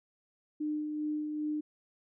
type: tone with tremolo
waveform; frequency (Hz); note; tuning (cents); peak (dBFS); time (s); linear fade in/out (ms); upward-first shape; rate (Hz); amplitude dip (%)
sine; 302.2; D4; +50; -30; 0.6-1.61; 10; sine; 2.5; 35
effects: none